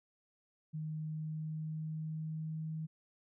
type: tone with pitch glide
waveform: sine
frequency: 155.56 to 158.01 Hz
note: D#3 to D#3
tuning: 0 to +27 cents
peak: -37 dBFS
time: 0.73-2.87 s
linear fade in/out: 20 ms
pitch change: +27 cents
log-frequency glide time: 1.04-2.69 s
effects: none